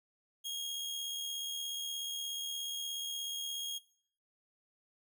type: tone with amplitude modulation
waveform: sawtooth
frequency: 3267 Hz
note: G#7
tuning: 29 cents flat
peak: -33 dBFS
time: 0.44-3.79 s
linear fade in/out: 20 ms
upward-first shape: sine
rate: 76.8 Hz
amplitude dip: 35%
effects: noise-tail reverb RT60 0.5 s tail -18 dB re dry